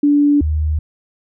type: tone pair in turn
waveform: sine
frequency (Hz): 290 / 76.81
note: D4 / D#2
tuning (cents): -22 / -22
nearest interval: octave + major seventh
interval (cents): 2300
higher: first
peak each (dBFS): -9 / -14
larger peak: first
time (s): 0.03-0.41 / 0.41-0.79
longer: neither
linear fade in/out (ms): 5
effects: none